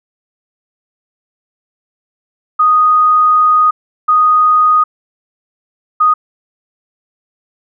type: tone bursts at uneven times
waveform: sine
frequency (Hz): 1242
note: D#6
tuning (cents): -3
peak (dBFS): -6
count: 3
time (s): 2.59-3.71 / 4.08-4.84 / 6-6.14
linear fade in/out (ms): 10
effects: none